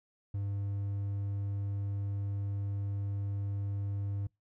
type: tone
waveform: triangle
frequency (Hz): 100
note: G2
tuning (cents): +35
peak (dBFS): -30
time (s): 0.34-4.27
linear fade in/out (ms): 5
effects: noise-tail reverb RT60 0.2 s tail -26 dB re dry